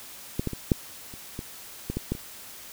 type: clicks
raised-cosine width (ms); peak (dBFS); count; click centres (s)
3; -13 / -14 / -20 / -6 / -29 / -20 / -16 / -15 / -13 / -26; 10; 0.395 / 0.473 / 0.533 / 0.718 / 1.139 / 1.391 / 1.9 / 1.97 / 2.12 / 2.151
effects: white hiss -44 dBFS RMS until 2.72 s